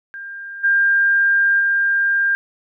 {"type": "tone with level steps", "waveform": "sine", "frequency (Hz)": 1599, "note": "G6", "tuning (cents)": 34, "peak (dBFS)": [-29, -12, -14], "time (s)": [0.14, 2.35], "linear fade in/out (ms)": 0, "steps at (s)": [0.63, 1.59], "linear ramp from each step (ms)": 20, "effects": []}